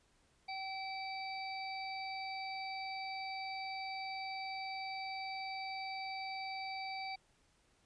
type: harmonic tone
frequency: 770 Hz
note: G5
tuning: 31 cents flat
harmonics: 1 / 3 / 5 / 6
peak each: -42 / -45 / -57 / -48 dBFS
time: 0.48-7.16 s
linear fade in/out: 10 ms
effects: pink hiss -72 dBFS RMS until 7.85 s + resampled to 22050 Hz